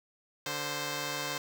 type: tone pair together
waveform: 5% pulse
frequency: 146.85 / 523.3 Hz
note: D3 / C5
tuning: 0 / 0 cents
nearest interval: octave + minor seventh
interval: 2200 cents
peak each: -26 / -23 dBFS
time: 0.46-1.38 s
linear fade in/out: 2 ms
effects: none